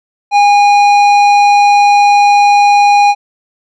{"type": "tone with tanh clipping", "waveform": "triangle", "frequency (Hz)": 817, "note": "G#5", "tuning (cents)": -29, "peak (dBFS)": -6, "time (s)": [0.31, 3.15], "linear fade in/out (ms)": 50, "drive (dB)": 16, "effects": []}